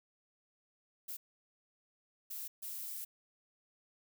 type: noise bursts at uneven times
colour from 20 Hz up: violet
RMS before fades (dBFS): -43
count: 3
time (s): 1.08-1.17 / 2.3-2.48 / 2.62-3.05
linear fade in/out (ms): 10
effects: none

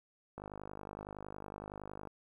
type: click train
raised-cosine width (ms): 1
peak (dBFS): -30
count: 87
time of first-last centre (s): 0.38-2.073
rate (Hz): 50.8
effects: 11-bit

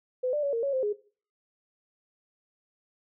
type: tone with pitch steps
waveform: sine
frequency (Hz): 506 / 592 / 564 / 461.5 / 556 / 521 / 416.4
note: B4 / D5 / C#5 / A#4 / C#5 / C5 / G#4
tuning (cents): +42 / +14 / +30 / -17 / +5 / -7 / +5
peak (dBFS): -25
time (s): 0.23-0.93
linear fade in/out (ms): 10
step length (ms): 100
effects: noise-tail reverb RT60 0.4 s tail -18 dB re dry

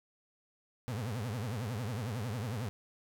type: tone with vibrato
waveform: 35% pulse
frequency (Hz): 113.2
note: A2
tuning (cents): +50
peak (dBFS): -33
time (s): 0.88-2.69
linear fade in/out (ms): 0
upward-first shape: triangle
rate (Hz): 11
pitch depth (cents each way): 290
effects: none

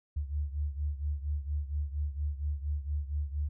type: beating tone pair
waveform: sine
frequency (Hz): 72.1 / 76.4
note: D2 / D#2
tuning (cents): -31 / -31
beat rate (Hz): 4.3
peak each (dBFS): -32 / -36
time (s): 0.16-3.49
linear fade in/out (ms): 10
effects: none

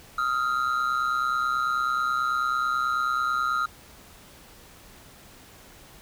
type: ring-modulated tone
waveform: triangle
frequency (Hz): 1318.5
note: E6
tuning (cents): 0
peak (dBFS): -18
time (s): 0.18-3.66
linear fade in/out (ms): 5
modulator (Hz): 64.6
effects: pink hiss -50 dBFS RMS until 6.01 s

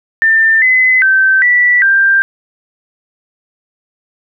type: tone with pitch steps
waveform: sine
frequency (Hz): 1792 / 2028 / 1549 / 1960 / 1584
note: A6 / B6 / G6 / B6 / G6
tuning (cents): +31 / +45 / -21 / -14 / +18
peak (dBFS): -6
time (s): 0.22-2.22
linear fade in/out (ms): 0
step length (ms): 400
effects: none

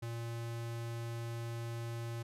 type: tone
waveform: square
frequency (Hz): 116.54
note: A#2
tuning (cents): 0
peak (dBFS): -39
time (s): 0.02-2.23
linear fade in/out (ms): 10
effects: resampled to 32000 Hz

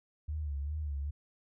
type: tone with vibrato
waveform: sine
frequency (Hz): 73.42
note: D2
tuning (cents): 0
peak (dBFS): -33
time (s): 0.28-1.11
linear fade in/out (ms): 10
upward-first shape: sine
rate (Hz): 2.5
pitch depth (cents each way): 90
effects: none

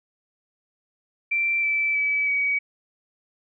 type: tone with pitch steps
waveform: sine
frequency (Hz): 2349 / 2321 / 2293 / 2265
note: D7 / D7 / D7 / C#7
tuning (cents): 0 / -21 / -42 / +37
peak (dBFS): -20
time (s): 1.31-2.59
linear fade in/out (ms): 10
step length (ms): 320
effects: none

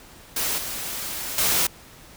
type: noise with level steps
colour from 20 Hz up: white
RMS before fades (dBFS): -25 / -31 / -21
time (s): 0.36-1.67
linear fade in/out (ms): 5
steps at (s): 0.58 / 1.38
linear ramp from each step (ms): 2
effects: pink hiss -47 dBFS RMS until 2.16 s

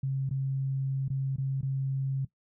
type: tone with dropouts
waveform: sine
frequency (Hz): 134.9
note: C#3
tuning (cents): -47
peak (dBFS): -27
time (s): 0.03-2.25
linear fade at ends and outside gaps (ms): 5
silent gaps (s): 0.293-0.309 / 1.082-1.101 / 1.362-1.382 / 1.612-1.629
effects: noise-tail reverb RT60 0.1 s tail -17 dB re dry

